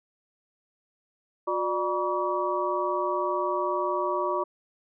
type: tone cluster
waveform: sine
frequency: 360.9 / 594 / 961 / 1139 Hz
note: F#4 / D5 / B5 / C#6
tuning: -43 / +20 / -48 / +47 cents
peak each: -30 dBFS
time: 1.47-4.44 s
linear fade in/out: 10 ms
effects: none